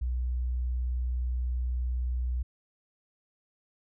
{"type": "tone with vibrato", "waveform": "sine", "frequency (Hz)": 61.74, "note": "B1", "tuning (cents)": 0, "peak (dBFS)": -27, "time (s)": [0.01, 2.43], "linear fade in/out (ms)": 10, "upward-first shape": "triangle", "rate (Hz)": 19, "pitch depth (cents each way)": 8, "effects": []}